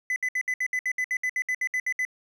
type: tone bursts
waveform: triangle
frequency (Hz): 2009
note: B6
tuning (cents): +29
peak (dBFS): -22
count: 16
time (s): 0.1-2.051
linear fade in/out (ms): 2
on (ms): 61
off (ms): 65
effects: none